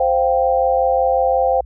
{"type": "chord", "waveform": "sine", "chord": "C suspended fourth", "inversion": "none", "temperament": "equal", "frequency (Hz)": [523.3, 698.5, 784], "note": ["C5", "F5", "G5"], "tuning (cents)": [0, 0, 0], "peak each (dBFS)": [-16, -19, -18], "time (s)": [0, 1.61], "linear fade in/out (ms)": 5, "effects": ["added 60 Hz sine -34 dBFS peak until 1.65 s"]}